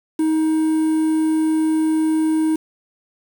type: tone with quantisation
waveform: triangle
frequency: 315.3 Hz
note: D#4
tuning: 23 cents sharp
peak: -13 dBFS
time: 0.19-2.56 s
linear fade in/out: 5 ms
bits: 6
effects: none